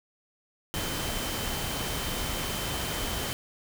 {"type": "tone in noise", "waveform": "sine", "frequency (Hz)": 3085, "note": "G7", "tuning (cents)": -28, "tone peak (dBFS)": -40, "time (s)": [0.74, 3.33], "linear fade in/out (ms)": 0, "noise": "pink", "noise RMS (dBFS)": -32, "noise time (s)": [0.74, 3.33], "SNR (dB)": -11, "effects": []}